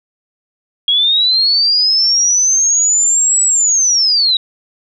sine linear two-way sweep, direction up then down, 3277 to 7902 to 3793 Hz, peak -9 dBFS, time 0.88-4.37 s, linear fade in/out 2 ms, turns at 3.44 s, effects none

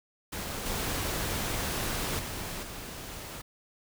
pink noise with level steps, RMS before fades -36 / -32 / -37 / -41 dBFS, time 0.32-3.42 s, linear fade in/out 10 ms, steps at 0.66 / 2.19 / 2.63 s, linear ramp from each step 2 ms, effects none

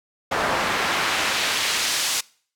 pink noise with band-pass filter sweep, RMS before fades -23 dBFS, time 0.31-2.21 s, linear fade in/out 10 ms, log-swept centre 890 to 6000 Hz, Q 0.72, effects noise-tail reverb RT60 0.5 s tail -24 dB re dry

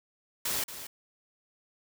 white noise with echo, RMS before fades -31 dBFS, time 0.45-0.64 s, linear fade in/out 5 ms, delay 230 ms, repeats 1, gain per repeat -11 dB, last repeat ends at 0.87 s, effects none

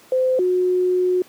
sine tone pair in turn, 515 / 364.2 Hz, C5 / F#4, -28 / -27 cents, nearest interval tritone, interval 599 cents, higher first, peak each -15 dBFS, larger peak neither, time 0.12-0.39 / 0.39-1.22 s, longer second, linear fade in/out 2 ms, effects pink hiss -49 dBFS RMS until 1.28 s + high-pass 200 Hz 12 dB/octave

